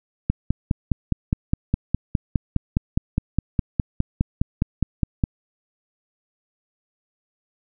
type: click train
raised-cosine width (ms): 5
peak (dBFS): -6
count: 25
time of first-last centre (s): 0.3-5.238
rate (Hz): 4.86
effects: none